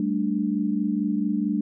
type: chord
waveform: sine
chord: G suspended second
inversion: none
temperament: just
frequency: 196 / 220.5 / 294 Hz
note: G3 / A3 / D4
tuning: 0 / +4 / +2 cents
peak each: -26 dBFS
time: 0-1.61 s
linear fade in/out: 2 ms
effects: none